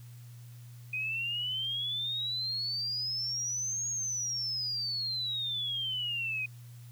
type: exponential two-way sweep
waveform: sine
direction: up then down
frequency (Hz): 2489 to 6645 to 2489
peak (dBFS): -31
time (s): 0.93-6.46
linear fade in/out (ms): 5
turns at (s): 3.88
effects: added 120 Hz sine -46 dBFS peak until 6.91 s + white hiss -61 dBFS RMS until 6.91 s